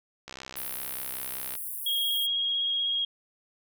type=click train; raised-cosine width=0.2 ms; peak=-22 dBFS; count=84; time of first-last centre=0.28-1.553 s; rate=65.2 Hz
type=high-pass noise; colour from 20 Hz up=pink; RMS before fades=-36 dBFS; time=0.56-2.27 s; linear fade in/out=10 ms; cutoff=10000 Hz; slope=48 dB/octave
type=tone with vibrato; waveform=sine; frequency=3279 Hz; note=G#7; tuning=23 cents flat; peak=-25 dBFS; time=1.86-3.05 s; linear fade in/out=5 ms; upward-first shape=square; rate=16 Hz; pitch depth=14 cents each way
effects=none